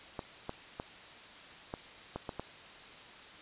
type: clicks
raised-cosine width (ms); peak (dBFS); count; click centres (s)
1; -23; 7; 0.192 / 0.494 / 0.799 / 1.739 / 2.16 / 2.292 / 2.396
effects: white hiss -51 dBFS RMS until 3.41 s + resampled to 8000 Hz